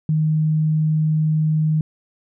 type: tone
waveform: sine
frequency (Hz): 155.56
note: D#3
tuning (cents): 0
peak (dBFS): -15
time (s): 0.09-1.81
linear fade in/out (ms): 2
effects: none